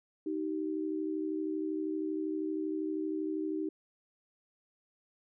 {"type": "tone pair together", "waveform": "sine", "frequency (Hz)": [312.7, 385.4], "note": ["D#4", "G4"], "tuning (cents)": [9, -29], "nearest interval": "major third", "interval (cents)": 362, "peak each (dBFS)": [-33, -37], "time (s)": [0.26, 3.69], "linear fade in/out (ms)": 5, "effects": []}